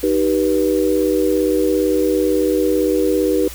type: chord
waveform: sine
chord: Eb augmented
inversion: none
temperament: just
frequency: 311.1 / 388.9 / 486.1 Hz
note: Eb4 / G4 / B4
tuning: 0 / -14 / -28 cents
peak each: -18 dBFS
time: 0.03-3.48 s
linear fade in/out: 5 ms
effects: added 60 Hz sine -34 dBFS peak until 3.54 s + white hiss -35 dBFS RMS until 3.54 s